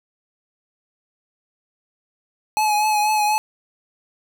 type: tone with vibrato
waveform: square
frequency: 848 Hz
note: G#5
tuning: 36 cents sharp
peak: -17 dBFS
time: 2.57-3.38 s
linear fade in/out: 0 ms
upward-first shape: triangle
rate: 4.1 Hz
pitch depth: 35 cents each way
effects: none